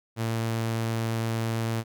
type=tone; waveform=sawtooth; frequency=113.6 Hz; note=A#2; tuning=44 cents flat; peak=-22 dBFS; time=0.16-1.84 s; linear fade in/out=50 ms; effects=none